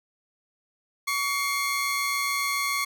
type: tone pair together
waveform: sawtooth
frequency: 1131 / 2135 Hz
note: C#6 / C7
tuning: +34 / +34 cents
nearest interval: major seventh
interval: 1100 cents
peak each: -24 dBFS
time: 1.07-2.85 s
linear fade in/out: 10 ms
effects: none